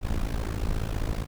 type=noise with amplitude modulation; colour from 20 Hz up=brown; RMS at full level=-24 dBFS; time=0.01-1.27 s; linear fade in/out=50 ms; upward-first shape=sine; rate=54.7 Hz; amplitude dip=90%; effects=none